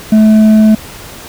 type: tone with hard clipping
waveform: sine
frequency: 216.6 Hz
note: A3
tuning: 27 cents flat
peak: -4 dBFS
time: 0.12-0.75 s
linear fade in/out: 5 ms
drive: 4 dB
effects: pink hiss -30 dBFS RMS until 1.28 s